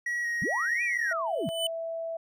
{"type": "tone with vibrato", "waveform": "triangle", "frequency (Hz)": 1900, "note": "A#6", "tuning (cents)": 33, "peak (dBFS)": -26, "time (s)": [0.06, 1.13], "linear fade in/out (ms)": 5, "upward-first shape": "square", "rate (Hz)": 2.7, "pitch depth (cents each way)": 15}
{"type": "linear two-way sweep", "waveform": "sine", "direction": "up then down", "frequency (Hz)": [123.47, 2477, 123.47], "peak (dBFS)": -29, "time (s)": [0.42, 1.49], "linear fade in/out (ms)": 0, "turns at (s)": 0.83}
{"type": "tone", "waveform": "sine", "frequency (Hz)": 659.3, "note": "E5", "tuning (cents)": 0, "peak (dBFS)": -31, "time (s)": [1.11, 2.17], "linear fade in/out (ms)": 5}
{"type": "tone with exponential growth", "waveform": "square", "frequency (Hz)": 3000, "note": "F#7", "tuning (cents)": 23, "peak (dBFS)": -25, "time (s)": [1.26, 1.67], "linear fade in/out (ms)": 5, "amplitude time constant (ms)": 88}
{"effects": []}